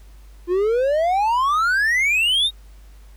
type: exponential sweep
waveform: triangle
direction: up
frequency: 342.3 to 3800 Hz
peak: -14 dBFS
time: 0.47-2.51 s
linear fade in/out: 50 ms
effects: added 50 Hz sine -41 dBFS peak until 3.16 s + pink hiss -56 dBFS RMS until 3.16 s